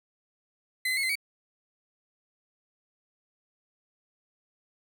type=tone with pitch steps; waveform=35% pulse; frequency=2034 / 2045 / 2183 / 2060 / 2253 Hz; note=C7 / C7 / C#7 / C7 / C#7; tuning=-50 / -40 / -27 / -28 / +28 cents; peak=-24 dBFS; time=0.85-1.155 s; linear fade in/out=5 ms; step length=61 ms; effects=none